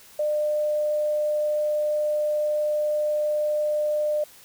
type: tone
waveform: sine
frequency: 601 Hz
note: D5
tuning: 40 cents sharp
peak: -21 dBFS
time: 0.19-4.24 s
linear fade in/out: 5 ms
effects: white hiss -50 dBFS RMS until 4.44 s